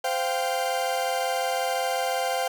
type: chord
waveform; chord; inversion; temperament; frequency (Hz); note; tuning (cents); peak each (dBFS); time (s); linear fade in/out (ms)
40% pulse; C suspended fourth; none; equal with one note detuned; 518.4 / 698.5 / 784; C5 / F5 / G5; -16 / 0 / 0; -28; 0.04-2.48; 5
effects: none